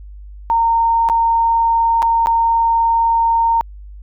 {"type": "tone with dropouts", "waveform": "sine", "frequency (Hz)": 919, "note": "A#5", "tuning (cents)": -25, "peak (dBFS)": -11, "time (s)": [0.5, 3.61], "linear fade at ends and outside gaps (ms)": 0, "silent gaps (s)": [[1.088, 1.098], [2.021, 2.027], [2.26, 2.27]], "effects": ["added 50 Hz sine -32 dBFS peak until 4.02 s"]}